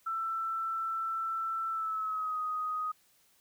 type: tone with pitch glide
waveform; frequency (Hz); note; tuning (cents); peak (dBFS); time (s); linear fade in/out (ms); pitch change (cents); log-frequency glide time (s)
sine; 1333 to 1250.9; E6 to D#6; +19 to +9; -31; 0.06-2.92; 10; -110; 1.69-2.39
effects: white hiss -67 dBFS RMS until 3.4 s